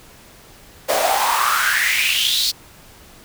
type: noise with high-pass filter sweep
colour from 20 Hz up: pink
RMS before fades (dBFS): -18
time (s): 0.88-2.52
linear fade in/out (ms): 20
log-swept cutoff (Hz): 550 to 4500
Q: 6
effects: pink hiss -45 dBFS RMS until 3.24 s